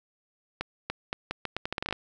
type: accelerating click train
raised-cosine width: 0.3 ms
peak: -14 dBFS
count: 14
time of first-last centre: 0.61-1.926 s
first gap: 290 ms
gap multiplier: 0.79
effects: none